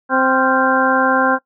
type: harmonic tone with a mistuned harmonic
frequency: 261.6 Hz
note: C4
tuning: in tune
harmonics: 1 / 2 / 3 / 4 / 5 / 6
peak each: -19 / -19 / -19 / -19 / -19 / -19 dBFS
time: 0.09-1.39 s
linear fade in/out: 50 ms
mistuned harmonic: 5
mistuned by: +99 cents
effects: noise-tail reverb RT60 0.1 s tail -20 dB re dry